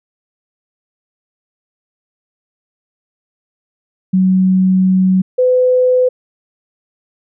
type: tone pair in turn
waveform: sine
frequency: 187 / 505 Hz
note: F#3 / B4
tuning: +19 / +39 cents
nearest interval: octave + perfect fourth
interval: 1720 cents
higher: second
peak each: -8 dBFS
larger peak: neither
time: 4.13-5.22 / 5.38-6.09 s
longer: first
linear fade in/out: 10 ms
effects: none